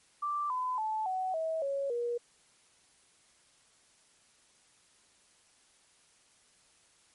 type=tone with pitch steps; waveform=sine; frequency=1174.7 / 1010.9 / 869.9 / 748.6 / 644.2 / 554.4 / 477.1 Hz; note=D6 / B5 / A5 / F#5 / E5 / C#5 / A#4; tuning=0 / +40 / -20 / +20 / -40 / 0 / +40 cents; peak=-30 dBFS; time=0.22-2.18 s; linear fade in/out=10 ms; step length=280 ms; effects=white hiss -65 dBFS RMS until 7.14 s + MP3 48 kbps